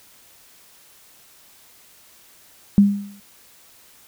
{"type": "tone with exponential decay", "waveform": "sine", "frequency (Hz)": 201.4, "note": "G3", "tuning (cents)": 47, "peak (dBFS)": -6, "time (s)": [2.78, 3.2], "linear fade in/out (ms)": 0, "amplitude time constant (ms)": 90, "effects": ["white hiss -51 dBFS RMS until 4.07 s"]}